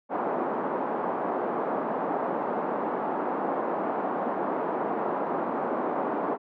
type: band-pass noise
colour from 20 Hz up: white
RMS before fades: -29 dBFS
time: 0.09-6.38 s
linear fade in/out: 50 ms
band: 220 to 1000 Hz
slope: 24 dB/octave
effects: none